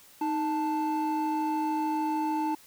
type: tone pair together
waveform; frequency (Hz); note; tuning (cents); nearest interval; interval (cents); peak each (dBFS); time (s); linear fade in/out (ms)
triangle; 311.1 / 880; D#4 / A5; 0 / 0; octave + tritone; 1800; -26; 0.21-2.55; 5
effects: tanh soft clip ceiling -20 dBFS + white hiss -55 dBFS RMS until 2.66 s